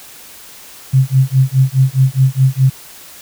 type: tone with tremolo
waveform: sine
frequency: 132.4 Hz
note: C3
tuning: 21 cents sharp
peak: -5 dBFS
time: 0.93-2.7 s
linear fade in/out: 10 ms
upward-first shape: sine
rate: 4.8 Hz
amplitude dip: 100%
effects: white hiss -37 dBFS RMS until 3.21 s